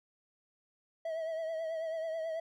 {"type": "tone with vibrato", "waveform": "triangle", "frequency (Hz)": 647, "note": "E5", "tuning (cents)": -32, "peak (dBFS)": -32, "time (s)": [1.05, 2.4], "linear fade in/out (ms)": 5, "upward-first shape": "triangle", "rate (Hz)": 9.2, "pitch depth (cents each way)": 51, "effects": []}